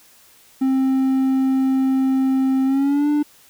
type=tone with pitch glide; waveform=triangle; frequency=264.7 to 295.4 Hz; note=C4 to D4; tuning=+20 to +10 cents; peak=-13 dBFS; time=0.61-3.23 s; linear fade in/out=10 ms; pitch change=+190 cents; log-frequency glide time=2.65-3.09 s; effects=white hiss -51 dBFS RMS until 3.49 s